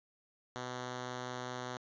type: tone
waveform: 5% pulse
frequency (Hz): 125.1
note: B2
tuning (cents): +23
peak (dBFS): -28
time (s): 0.56-1.77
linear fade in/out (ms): 0
effects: resampled to 16000 Hz